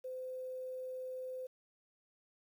sine tone, 513 Hz, C5, 34 cents flat, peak -40 dBFS, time 0.04-1.47 s, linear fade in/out 10 ms, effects 11-bit

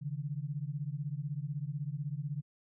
sine beating tone pair, 138.59 / 154.59 Hz, C#3 / D#3, 0 / -11 cents, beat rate 16 Hz, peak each -37 / -38 dBFS, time 0.01-2.42 s, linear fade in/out 20 ms, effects none

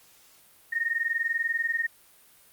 sine tone pair together, 1837 / 1857.3 Hz, A#6 / A#6, -26 / -7 cents, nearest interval unison, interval 19 cents, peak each -28 dBFS, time 0.72-1.87 s, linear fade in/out 10 ms, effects white hiss -57 dBFS RMS until 2.52 s + Opus 48 kbps

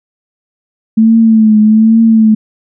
sine tone with vibrato, 220 Hz, A3, in tune, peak -3 dBFS, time 0.97-2.35 s, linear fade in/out 10 ms, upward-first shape triangle, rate 1.2 Hz, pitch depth 61 cents each way, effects none

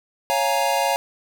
square chord, Bb minor seventh, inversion first, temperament equal, 554.4 / 698.5 / 830.6 / 932.3 Hz, Db5 / F5 / Ab5 / Bb5, 0 / 0 / 0 / 0 cents, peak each -25 dBFS, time 0.3-0.96 s, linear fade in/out 0 ms, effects none

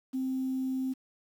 sine tone, 261.6 Hz, C4, in tune, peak -28 dBFS, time 0.13-0.94 s, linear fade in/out 20 ms, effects tanh soft clip ceiling -24 dBFS + 9-bit

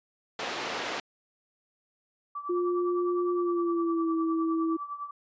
pink band-pass noise, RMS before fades -34 dBFS, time 0.39-1 s, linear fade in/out 2 ms, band 420 to 4100 Hz, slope 12 dB/octave
sine tone with tremolo, 1159 Hz, D6, 23 cents flat, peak -31 dBFS, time 2.35-5.11 s, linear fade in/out 5 ms, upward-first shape triangle, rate 9.8 Hz, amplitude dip 80%
sine tone with pitch glide, 354 to 326.5 Hz, F4 to E4, +23 to -17 cents, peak -25 dBFS, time 2.49-4.77 s, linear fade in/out 10 ms, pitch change -140 cents, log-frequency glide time 3.34-4.13 s
effects resampled to 16000 Hz

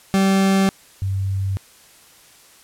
40% pulse / sine tone pair in turn, 193.6 / 96.8 Hz, G3 / G2, -21 / -21 cents, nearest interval octave, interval 1200 cents, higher first, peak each -13 / -19 dBFS, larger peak first, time 0.14-0.69 / 1.02-1.57 s, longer neither, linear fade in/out 0 ms, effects white hiss -49 dBFS RMS until 2.63 s + low-pass 12000 Hz 12 dB/octave

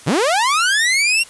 sawtooth linear sweep, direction up, 102.8 to 2794 Hz, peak -10 dBFS, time 0.06-1.24 s, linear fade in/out 20 ms, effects white hiss -41 dBFS RMS until 1.29 s + resampled to 24000 Hz

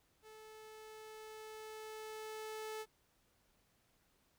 sawtooth tone with level ramp, 434.8 Hz, A4, 21 cents flat, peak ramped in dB -51 to -38 dBFS, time 0.22-2.86 s, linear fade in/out 50 ms, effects pink hiss -75 dBFS RMS until 4.38 s

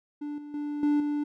triangle tone with level steps, 293.7 Hz, D4, in tune, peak -30 / -37 / -28 / -19 / -24 dBFS, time 0.21-1.24 s, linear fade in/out 10 ms, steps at 0.38 / 0.54 / 0.83 / 1 s, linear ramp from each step 2 ms, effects none

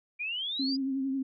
sine exponential sweep, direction up, 2358 to 4978 Hz, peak -31 dBFS, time 0.19-0.77 s, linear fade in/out 20 ms
sine tone with vibrato, 268.5 Hz, C4, 45 cents sharp, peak -28 dBFS, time 0.59-1.23 s, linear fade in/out 10 ms, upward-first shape triangle, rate 11 Hz, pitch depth 44 cents each way
effects none

